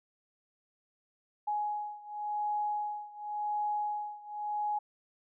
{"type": "beating tone pair", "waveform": "sine", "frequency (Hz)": [836, 836.91], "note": ["G#5", "G#5"], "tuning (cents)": [11, 13], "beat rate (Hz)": 0.91, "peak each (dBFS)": [-34, -36], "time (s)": [1.47, 4.79], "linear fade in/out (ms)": 10, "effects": []}